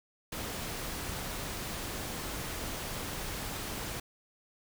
pink noise, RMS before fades -38 dBFS, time 0.32-4 s, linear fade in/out 5 ms, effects none

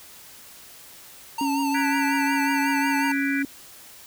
square tone with vibrato, 905 Hz, A5, 48 cents sharp, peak -26 dBFS, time 1.38-3.12 s, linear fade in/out 5 ms, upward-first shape triangle, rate 5.5 Hz, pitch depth 72 cents each way
sine tone, 277.2 Hz, C#4, in tune, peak -23 dBFS, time 1.41-3.45 s, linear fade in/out 2 ms
sine chord, G# half-diminished seventh, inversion third, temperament equal, 1480 / 1661.2 / 1975.5 / 2349 Hz, F#6 / G#6 / B6 / D7, 0 / 0 / 0 / 0 cents, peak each -31 dBFS, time 1.74-3.43 s, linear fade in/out 10 ms
effects white hiss -46 dBFS RMS until 4.06 s

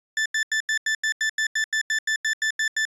40% pulse tone bursts, 1760 Hz, A6, in tune, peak -20 dBFS, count 16, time 0.17-2.852 s, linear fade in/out 2 ms, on 87 ms, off 86 ms, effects resampled to 22050 Hz

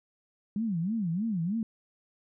sine tone with vibrato, 193.8 Hz, G3, 20 cents flat, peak -27 dBFS, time 0.56-1.63 s, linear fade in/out 2 ms, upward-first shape sine, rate 3.2 Hz, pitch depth 300 cents each way, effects none

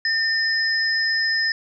sine tone pair together, 1807 / 5095 Hz, A6 / D#8, +46 / +40 cents, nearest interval octave + tritone, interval 1794 cents, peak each -20 / -23 dBFS, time 0.05-1.52 s, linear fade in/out 2 ms, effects none

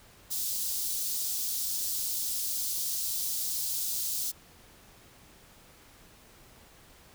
white high-pass noise, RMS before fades -32 dBFS, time 0.3-4.32 s, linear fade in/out 20 ms, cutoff 4100 Hz, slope 24 dB/octave, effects pink hiss -56 dBFS RMS until 7.14 s

